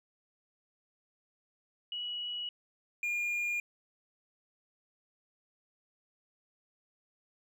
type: tone pair in turn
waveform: sine / triangle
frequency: 2926 / 2418 Hz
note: F#7 / D7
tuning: -20 / +50 cents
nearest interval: minor third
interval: 330 cents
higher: first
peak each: -35 / -29 dBFS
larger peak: second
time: 1.92-2.49 / 3.03-3.6 s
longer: neither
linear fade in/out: 2 ms
effects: none